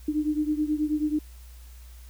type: beating tone pair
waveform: sine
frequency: 300 / 309.3 Hz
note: D4 / D#4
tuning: +37 / -10 cents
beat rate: 9.3 Hz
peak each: -25 / -28 dBFS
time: 0.08-1.19 s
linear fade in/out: 5 ms
effects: added 60 Hz sine -43 dBFS peak until 2.09 s + white hiss -56 dBFS RMS until 2.09 s